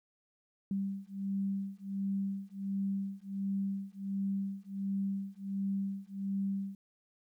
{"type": "beating tone pair", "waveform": "sine", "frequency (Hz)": [195.5, 196.9], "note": ["G3", "G3"], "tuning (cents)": [-4, 8], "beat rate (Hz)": 1.4, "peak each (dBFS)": [-36, -36], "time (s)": [0.71, 6.75], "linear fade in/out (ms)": 2, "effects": ["12-bit"]}